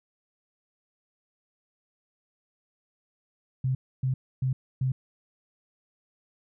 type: tone bursts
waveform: sine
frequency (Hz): 130.3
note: C3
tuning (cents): -7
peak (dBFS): -23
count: 4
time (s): 3.64-4.92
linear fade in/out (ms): 5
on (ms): 110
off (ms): 280
effects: none